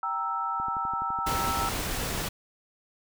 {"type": "chord", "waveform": "sine", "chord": "E diminished", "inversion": "first", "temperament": "equal", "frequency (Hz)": [784, 932.3, 1318.5], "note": ["G5", "Bb5", "E6"], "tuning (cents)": [0, 0, 0], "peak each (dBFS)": [-35, -33, -29], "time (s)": [0.03, 1.69], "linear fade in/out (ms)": 2}
{"type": "click train", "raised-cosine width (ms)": 3, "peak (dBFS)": -30, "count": 10, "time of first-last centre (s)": [0.6, 1.356], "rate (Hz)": 11.9}
{"type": "noise", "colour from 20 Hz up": "pink", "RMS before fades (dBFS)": -31, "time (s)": [1.26, 2.29], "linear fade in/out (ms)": 10}
{"effects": []}